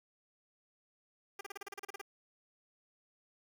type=tone bursts; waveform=10% pulse; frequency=399.5 Hz; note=G4; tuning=33 cents sharp; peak=-33 dBFS; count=12; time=1.39-2.015 s; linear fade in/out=5 ms; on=20 ms; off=35 ms; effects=11-bit